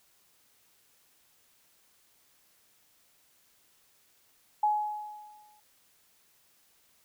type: tone with exponential decay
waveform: sine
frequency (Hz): 843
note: G#5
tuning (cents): +26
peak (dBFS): -21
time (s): 4.63-5.6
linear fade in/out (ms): 5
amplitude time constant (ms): 210
effects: white hiss -66 dBFS RMS until 7.04 s